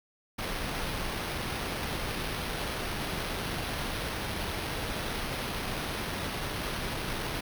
pink noise with sample-and-hold, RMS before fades -34 dBFS, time 0.38-7.41 s, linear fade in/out 10 ms, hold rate 7350 Hz, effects none

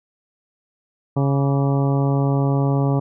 harmonic tone with a mistuned harmonic, 138.59 Hz, C#3, in tune, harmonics 1 / 2 / 3 / 4 / 5 / 6 / 7 / 8, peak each -17 / -23 / -27 / -29 / -31 / -33 / -34 / -35 dBFS, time 1.16-3 s, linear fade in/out 10 ms, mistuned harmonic 8, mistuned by +69 cents, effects none

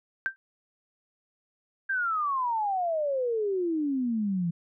sine tone with exponential decay, 1568 Hz, G6, in tune, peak -20 dBFS, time 0.26-0.36 s, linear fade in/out 0 ms, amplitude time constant 20 ms
sine exponential sweep, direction down, 1606 to 164.81 Hz, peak -25 dBFS, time 1.89-4.51 s, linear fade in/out 10 ms
effects none

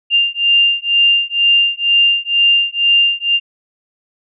sine beating tone pair, 2794 / 2796.1 Hz, F7 / F7, 0 / +1 cents, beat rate 2.1 Hz, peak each -13 dBFS, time 0.1-3.4 s, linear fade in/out 50 ms, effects none

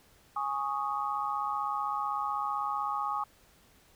sine chord, Ab suspended fourth, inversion none, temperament equal, 830.6 / 1108.7 / 1244.5 Hz, Ab5 / Db6 / Eb6, 0 / 0 / 0 cents, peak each -34 dBFS, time 0.36-3.24 s, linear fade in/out 5 ms, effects pink hiss -62 dBFS RMS until 3.95 s

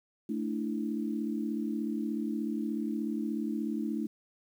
sine chord, A suspended fourth, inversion none, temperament just, 220 / 293.3 / 330 Hz, A3 / D4 / E4, 0 / -2 / +2 cents, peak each -33 / -35 / -37 dBFS, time 0.29-4.07 s, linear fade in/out 5 ms, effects 10-bit

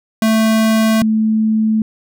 square / sine tone pair in turn, 220.9 / 218.5 Hz, A3 / A3, +7 / -12 cents, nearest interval unison, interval 19 cents, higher first, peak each -11 dBFS, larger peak neither, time 0.22-1.02 / 1.02-1.82 s, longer neither, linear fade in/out 2 ms, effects none

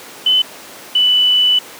sine tone pair in turn, 3025 / 2982 Hz, F#7 / F#7, +38 / +13 cents, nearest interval unison, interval 25 cents, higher first, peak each -9 dBFS, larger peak neither, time 0.26-0.42 / 0.95-1.59 s, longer second, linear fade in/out 5 ms, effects pink hiss -34 dBFS RMS until 1.79 s + high-pass 300 Hz 12 dB/octave

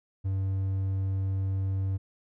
triangle tone, 96.2 Hz, G2, 32 cents flat, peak -24 dBFS, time 0.24-1.98 s, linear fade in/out 20 ms, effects none

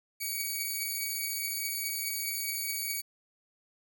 5% pulse beating tone pair, 2255 / 2259.8 Hz, C#7 / C#7, +29 / +33 cents, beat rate 4.8 Hz, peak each -30 / -23 dBFS, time 0.2-3.02 s, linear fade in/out 20 ms, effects none

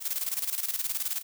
blue noise with tremolo, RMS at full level -29 dBFS, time 0-1.23 s, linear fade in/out 50 ms, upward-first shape square, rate 19 Hz, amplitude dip 70%, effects none

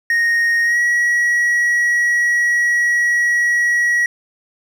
triangle tone with pitch glide, 1862 to 1916.6 Hz, A#6 to A#6, -2 to +48 cents, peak -11 dBFS, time 0.1-4.06 s, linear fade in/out 2 ms, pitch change +50 cents, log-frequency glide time 0.64-0.78 s, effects none

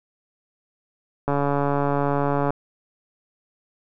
click train, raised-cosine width 1 ms, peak -9 dBFS, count 175, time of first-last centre 1.28-2.505 s, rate 142 Hz, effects none

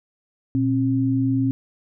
sine tone pair together, 119.34 / 267.9 Hz, A#2 / C4, +41 / +41 cents, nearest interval octave + major second, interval 1400 cents, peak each -22 / -19 dBFS, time 0.55-1.51 s, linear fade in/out 0 ms, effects none

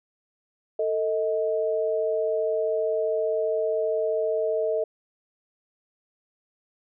sine tone pair together, 446.2 / 631 Hz, A4 / D#5, +24 / +24 cents, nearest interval tritone, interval 600 cents, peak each -25 / -25 dBFS, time 0.79-4.84 s, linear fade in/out 5 ms, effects none

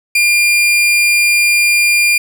40% pulse tone, 2400 Hz, D7, 37 cents sharp, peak -8 dBFS, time 0.15-2.18 s, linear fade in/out 5 ms, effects none

